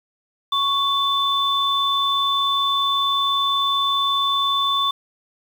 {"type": "tone pair together", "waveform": "sine", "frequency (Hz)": [1108.7, 3520], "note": ["C#6", "A7"], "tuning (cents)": [0, 0], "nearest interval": "octave + minor sixth", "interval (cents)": 2000, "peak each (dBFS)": -20, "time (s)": [0.52, 4.91], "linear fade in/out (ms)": 5, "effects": ["7-bit"]}